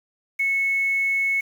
sine tone with quantisation, 2200 Hz, C#7, 14 cents flat, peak -19 dBFS, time 0.39-1.41 s, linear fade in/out 10 ms, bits 7, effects none

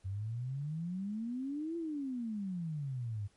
sine exponential two-way sweep, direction up then down, 92.5 to 341.8 to 98.2 Hz, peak -35 dBFS, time 0.04-3.28 s, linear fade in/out 20 ms, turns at 1.77 s, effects pink hiss -70 dBFS RMS until 3.36 s + MP3 48 kbps

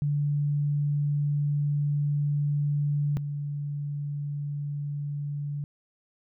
sine tone pair in turn, 145.5 / 144.74 Hz, D3 / D3, -16 / -25 cents, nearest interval unison, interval 9 cents, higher first, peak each -23 / -29 dBFS, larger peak first, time 0.02-3.17 / 3.17-5.64 s, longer first, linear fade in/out 0 ms, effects none

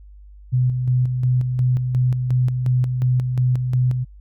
sine tone with tremolo, 126.1 Hz, B2, 36 cents sharp, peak -14 dBFS, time 0.52-4.05 s, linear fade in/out 20 ms, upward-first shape square, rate 2.8 Hz, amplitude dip 45%, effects added 50 Hz sine -40 dBFS peak until 4.2 s

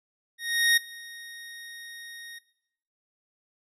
25% pulse tone with ADSR envelope, 1864.7 Hz, A#6, in tune, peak -14 dBFS, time 0.38-2.39 s, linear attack 390 ms, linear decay 10 ms, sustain -23 dB, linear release 10 ms, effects noise-tail reverb RT60 0.8 s tail -19 dB re dry + resampled to 32000 Hz

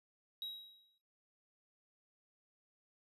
triangle tone with exponential decay, 3834 Hz, A#7, 48 cents sharp, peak -37 dBFS, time 0.42-0.98 s, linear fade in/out 1 ms, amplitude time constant 120 ms, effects noise-tail reverb RT60 0.4 s tail -20 dB re dry + resampled to 32000 Hz

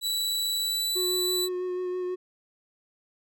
sawtooth tone with pitch glide, 3941 to 3968 Hz, B7 to B7, -4 to +7 cents, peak -23 dBFS, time 0.01-1.49 s, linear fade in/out 50 ms, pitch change +11 cents, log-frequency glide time 0.58-0.94 s
triangle tone with vibrato, 363.5 Hz, F#4, 31 cents flat, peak -26 dBFS, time 0.95-2.16 s, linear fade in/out 20 ms, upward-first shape sine, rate 6.1 Hz, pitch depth 15 cents each way
effects none

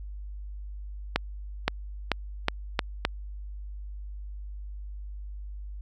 accelerating click train, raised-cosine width 0.3 ms, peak -6 dBFS, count 6, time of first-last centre 1.16-3.051 s, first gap 520 ms, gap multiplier 0.84, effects added 50 Hz sine -36 dBFS peak until 5.81 s

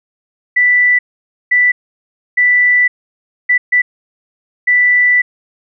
sine tone bursts at uneven times, 1975.5 Hz, B6, in tune, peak -7 dBFS, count 6, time 0.56-0.99 / 1.51-1.72 / 2.37-2.88 / 3.49-3.58 / 3.72-3.82 / 4.67-5.22 s, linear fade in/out 10 ms, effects none

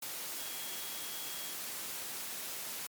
sine tone in noise, 3300 Hz, G#7, 12 cents flat, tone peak -49 dBFS, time 0.38-1.54 s, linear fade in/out 5 ms, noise white, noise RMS -41 dBFS, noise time 0.02-2.87 s, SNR -11 dB, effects high-pass 150 Hz 12 dB/octave + MP3 96 kbps

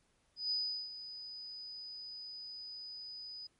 sine tone with ADSR envelope, 4978 Hz, D#8, in tune, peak -31 dBFS, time 0.36-3.47 s, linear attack 150 ms, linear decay 380 ms, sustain -13 dB, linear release 6 ms, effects pink hiss -74 dBFS RMS until 3.59 s + MP3 48 kbps

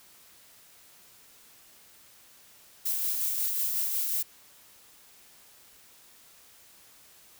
violet noise with tremolo, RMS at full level -28 dBFS, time 2.85-4.23 s, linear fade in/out 10 ms, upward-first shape sine, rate 5.5 Hz, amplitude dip 30%, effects white hiss -56 dBFS RMS until 7.39 s

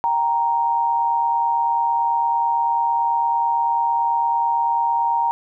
sine tone pair together, 784 / 933 Hz, G5 / A#5, 0 / +1 cents, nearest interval minor third, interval 301 cents, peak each -24 / -17 dBFS, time 0.04-5.31 s, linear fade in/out 0 ms, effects none

